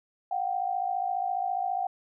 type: tone pair together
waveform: sine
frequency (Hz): 720 / 774.7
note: F#5 / G5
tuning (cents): -47 / -21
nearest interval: minor second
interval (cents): 126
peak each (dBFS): -30 / -29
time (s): 0.31-1.87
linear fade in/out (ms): 5
effects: none